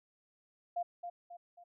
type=tone with echo; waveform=sine; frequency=698.5 Hz; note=F5; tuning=in tune; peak=-32 dBFS; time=0.76-0.83 s; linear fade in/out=10 ms; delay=270 ms; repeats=3; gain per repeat=-7 dB; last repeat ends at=1.64 s; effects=none